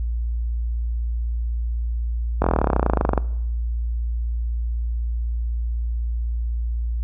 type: slowing click train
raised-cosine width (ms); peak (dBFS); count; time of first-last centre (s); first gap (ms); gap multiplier
1; -4; 25; 2.42-3.177; 22; 1.03
effects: noise-tail reverb RT60 0.9 s tail -21 dB re dry + added 58 Hz sine -21 dBFS peak until 7.03 s